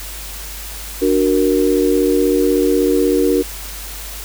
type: chord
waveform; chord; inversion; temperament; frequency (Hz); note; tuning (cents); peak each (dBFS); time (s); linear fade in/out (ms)
sine; D augmented; none; equal; 293.7 / 370 / 466.2; D4 / F#4 / A#4; 0 / 0 / 0; -16; 1.01-3.43; 20
effects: added 50 Hz sine -31 dBFS peak until 4.24 s + white hiss -31 dBFS RMS until 4.24 s